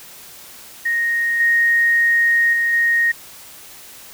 sine tone with level steps, 1864.7 Hz, A#6, in tune, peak -16 / -12 / -15 / -13 dBFS, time 0.85-3.12 s, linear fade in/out 10 ms, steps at 1.4 / 2.53 / 2.73 s, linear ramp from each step 2 ms, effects white hiss -40 dBFS RMS until 4.13 s

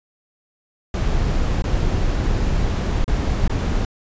brown noise with dropouts, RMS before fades -19 dBFS, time 0.94-3.85 s, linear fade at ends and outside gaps 2 ms, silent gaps 1.622-1.64 / 3.044-3.079 / 3.478-3.496 s, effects resampled to 16000 Hz

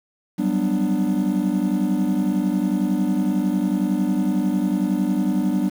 triangle chord, G major seventh, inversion third, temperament equal with one note detuned, 185 / 196 / 246.9 / 296.9 Hz, F#3 / G3 / B3 / D4, 0 / 0 / 0 / +19 cents, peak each -23 / -20 / -22 / -21 dBFS, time 0.38-5.7 s, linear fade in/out 20 ms, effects tanh soft clip ceiling -9 dBFS + 7-bit

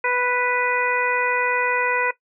harmonic tone, 493.9 Hz, B4, in tune, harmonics 1 / 2 / 3 / 4 / 5, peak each -25 / -25 / -25 / -25 / -25 dBFS, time 0.04-2.11 s, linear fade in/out 5 ms, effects noise-tail reverb RT60 0.1 s tail -17 dB re dry

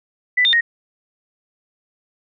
sine tone with pitch steps, 1988 / 3626 / 1868 Hz, B6 / A#7 / A#6, +11 / -49 / +3 cents, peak -12 dBFS, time 0.37-0.61 s, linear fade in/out 10 ms, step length 80 ms, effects none

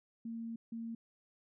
sine tone bursts at uneven times, 229 Hz, A#3, 31 cents flat, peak -39 dBFS, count 2, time 0.25-0.56 / 0.72-0.95 s, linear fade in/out 5 ms, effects none

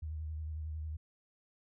sine tone with vibrato, 77.78 Hz, D#2, in tune, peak -37 dBFS, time 0.02-0.97 s, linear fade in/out 10 ms, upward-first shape square, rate 11 Hz, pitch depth 32 cents each way, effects none

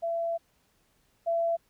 sine tone pair in turn, 672 / 672 Hz, E5 / E5, +33 / +33 cents, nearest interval unison, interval 0 cents, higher neither, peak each -27 / -24 dBFS, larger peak second, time 0.02-0.38 / 1.26-1.57 s, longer first, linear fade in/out 20 ms, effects pink hiss -69 dBFS RMS until 1.69 s

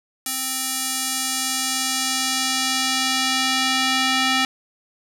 square tone with band-pass filter sweep, 261.6 Hz, C4, in tune, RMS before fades -22 dBFS, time 0.26-4.45 s, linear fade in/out 2 ms, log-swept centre 11000 to 3100 Hz, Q 0.86, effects 7-bit

